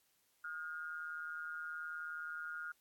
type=tone with amplitude modulation; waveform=sine; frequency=1424 Hz; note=F6; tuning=33 cents sharp; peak=-38 dBFS; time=0.44-2.72 s; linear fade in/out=5 ms; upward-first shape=sine; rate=159 Hz; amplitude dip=75%; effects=white hiss -75 dBFS RMS until 2.8 s + AAC 64 kbps